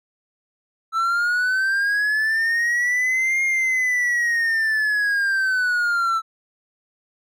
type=linear two-way sweep; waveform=triangle; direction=up then down; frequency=1318.5 to 2135 to 1318.5 Hz; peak=-16 dBFS; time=0.92-6.22 s; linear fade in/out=50 ms; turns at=3.43 s; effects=none